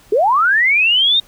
sine linear sweep, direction up, 380.7 to 3729 Hz, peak -10 dBFS, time 0.12-1.2 s, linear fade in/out 5 ms, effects pink hiss -48 dBFS RMS until 1.27 s

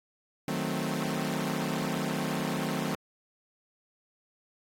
sawtooth chord, D# diminished seventh, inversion none, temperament equal, 155.56 / 185 / 220 / 261.6 Hz, D#3 / F#3 / A3 / C4, 0 / 0 / 0 / 0 cents, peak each -31 dBFS, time 0.48-2.95 s, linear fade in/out 2 ms, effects AAC 48 kbps

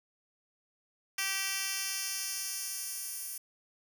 10% pulse tone with high-pass filter sweep, 388.1 Hz, G4, 17 cents flat, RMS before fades -36 dBFS, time 1.18-3.38 s, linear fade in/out 5 ms, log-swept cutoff 2600 to 10000 Hz, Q 0.88, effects none

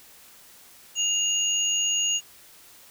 sine tone pair together, 2827 / 6708 Hz, F7 / G#8, +20 / +16 cents, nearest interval octave + minor third, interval 1496 cents, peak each -25 / -24 dBFS, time 0.95-2.21 s, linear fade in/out 50 ms, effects white hiss -51 dBFS RMS until 2.9 s

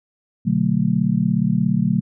sine chord, B minor seventh, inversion none, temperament just, 123.47 / 148.16 / 185.21 / 222.2 Hz, B2 / D3 / F#3 / A3, 0 / +16 / +2 / +17 cents, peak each -24 / -22 / -19 / -21 dBFS, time 0.45-2.01 s, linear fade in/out 20 ms, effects none

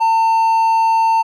triangle tone, 900 Hz, A5, 39 cents sharp, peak -9 dBFS, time 0-1.23 s, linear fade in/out 20 ms, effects none

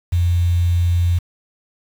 sine tone with quantisation, 87 Hz, F2, 6 cents flat, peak -13 dBFS, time 0.12-1.19 s, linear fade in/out 10 ms, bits 6, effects none

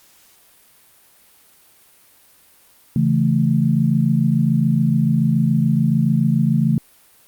sine chord, A major, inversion first, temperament equal with one note detuned, 138.59 / 165.58 / 220 Hz, C#3 / E3 / A3, 0 / +8 / 0 cents, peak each -18 dBFS, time 2.96-6.78 s, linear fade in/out 2 ms, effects white hiss -52 dBFS RMS until 7.27 s + Opus 48 kbps

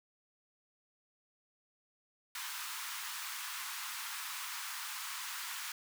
pink high-pass noise, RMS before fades -42 dBFS, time 2.35-5.72 s, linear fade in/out 2 ms, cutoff 960 Hz, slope 48 dB/octave, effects none

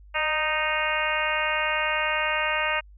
harmonic tone with a mistuned harmonic, 310 Hz, D#4, 6 cents flat, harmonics 2 / 3 / 4 / 5 / 6 / 7 / 8 / 9, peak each -31 / -31 / -31 / -31 / -31 / -31 / -31 / -31 dBFS, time 0.14-2.81 s, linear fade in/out 20 ms, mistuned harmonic 2, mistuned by -29 cents, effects added 50 Hz sine -46 dBFS peak until 2.97 s

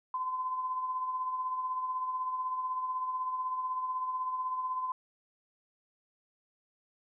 sine tone with tremolo, 1023 Hz, C6, 39 cents flat, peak -29 dBFS, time 0.14-4.92 s, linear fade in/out 2 ms, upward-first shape triangle, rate 16 Hz, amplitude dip 50%, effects none

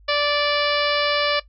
harmonic tone, 584 Hz, D5, 10 cents flat, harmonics 1 / 2 / 3 / 4 / 5 / 6 / 7 / 8 / 9, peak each -22 / -25 / -27 / -28 / -29 / -30 / -30 / -31 / -32 dBFS, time 0.08-1.4 s, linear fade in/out 10 ms, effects noise-tail reverb RT60 0.1 s tail -17 dB re dry + added 50 Hz sine -47 dBFS peak until 1.48 s

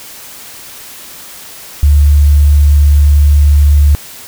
sine tone, 72.7 Hz, D2, 17 cents flat, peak -3 dBFS, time 1.83-3.95 s, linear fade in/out 0 ms, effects white hiss -31 dBFS RMS until 4.27 s

